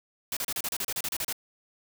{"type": "noise bursts", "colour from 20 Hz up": "white", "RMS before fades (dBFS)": -31, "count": 13, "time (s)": [0.32, 1.327], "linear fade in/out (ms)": 2, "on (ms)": 47, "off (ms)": 33, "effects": []}